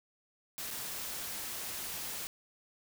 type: noise with dropouts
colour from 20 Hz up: white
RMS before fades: -40 dBFS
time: 0.58-2.27 s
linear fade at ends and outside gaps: 0 ms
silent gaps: 0.705-0.71 s
effects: none